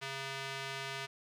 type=tone with band-pass filter; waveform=square; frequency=136 Hz; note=C#3; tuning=33 cents flat; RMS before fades=-41 dBFS; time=0.01-1.07 s; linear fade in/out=20 ms; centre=2700 Hz; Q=0.83; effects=none